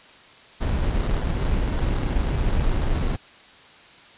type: noise with sample-and-hold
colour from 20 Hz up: brown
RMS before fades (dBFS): -22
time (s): 0.6-3.17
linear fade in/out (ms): 20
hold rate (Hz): 2450
effects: white hiss -48 dBFS RMS until 4.17 s + resampled to 8000 Hz